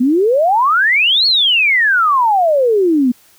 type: exponential two-way sweep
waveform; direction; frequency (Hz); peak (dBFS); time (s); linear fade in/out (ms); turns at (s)
sine; up then down; 236.8 to 4435 to 236.8; -9; 0-3.12; 10; 1.26
effects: white hiss -49 dBFS RMS until 3.38 s